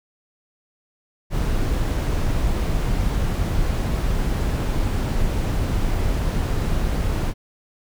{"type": "noise", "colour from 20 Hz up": "brown", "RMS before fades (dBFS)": -21, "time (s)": [1.3, 7.34], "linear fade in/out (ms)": 50, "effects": []}